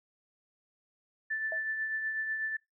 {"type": "tone with tremolo", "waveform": "sine", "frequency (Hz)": 1760, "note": "A6", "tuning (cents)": 0, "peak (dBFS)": -29, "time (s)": [1.3, 2.57], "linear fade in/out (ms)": 10, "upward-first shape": "triangle", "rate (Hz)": 8.1, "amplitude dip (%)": 45}
{"type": "tone with exponential decay", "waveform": "sine", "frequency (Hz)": 642, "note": "E5", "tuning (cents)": -46, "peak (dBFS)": -32, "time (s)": [1.52, 1.64], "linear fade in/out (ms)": 2, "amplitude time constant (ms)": 24}
{"effects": ["noise-tail reverb RT60 0.2 s tail -25 dB re dry"]}